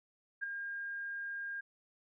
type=tone with ADSR envelope; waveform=sine; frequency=1612 Hz; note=G6; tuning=48 cents sharp; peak=-32 dBFS; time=0.41-1.61 s; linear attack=25 ms; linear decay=8 ms; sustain=-6 dB; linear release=10 ms; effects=none